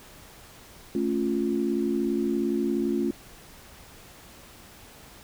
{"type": "chord", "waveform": "sine", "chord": "A augmented", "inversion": "none", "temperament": "equal", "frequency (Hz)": [220, 277.2, 349.2], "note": ["A3", "C#4", "E#4"], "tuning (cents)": [0, 0, 0], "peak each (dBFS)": [-28, -28, -27], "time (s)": [0.95, 3.11], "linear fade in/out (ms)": 2, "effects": ["pink hiss -49 dBFS RMS until 5.23 s"]}